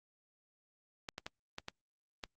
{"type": "clicks", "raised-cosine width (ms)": 0.2, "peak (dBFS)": -23, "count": 6, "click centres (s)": [1.088, 1.181, 1.265, 1.584, 1.684, 2.238], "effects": ["Opus 48 kbps"]}